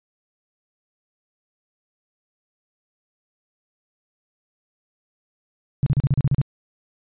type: tone bursts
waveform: sine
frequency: 138.59 Hz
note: C#3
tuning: in tune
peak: -14 dBFS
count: 9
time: 5.83-6.415 s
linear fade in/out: 0 ms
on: 33 ms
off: 36 ms
effects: resampled to 8000 Hz